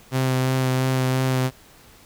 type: tone with vibrato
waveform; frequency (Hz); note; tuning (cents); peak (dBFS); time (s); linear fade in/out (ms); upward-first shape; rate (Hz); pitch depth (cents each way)
sawtooth; 130; C3; -11; -15; 0.11-1.51; 50; sine; 2.9; 13
effects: pink hiss -50 dBFS RMS until 2.05 s